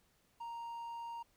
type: tone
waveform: triangle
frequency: 932.3 Hz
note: A#5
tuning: in tune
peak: -40 dBFS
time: 0.4-1.23 s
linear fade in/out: 10 ms
effects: pink hiss -73 dBFS RMS until 1.36 s